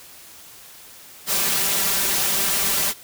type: noise with comb filter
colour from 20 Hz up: white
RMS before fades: -21 dBFS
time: 1.26-2.94 s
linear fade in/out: 50 ms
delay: 5.1 ms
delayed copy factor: +0.8
effects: white hiss -44 dBFS RMS until 3.03 s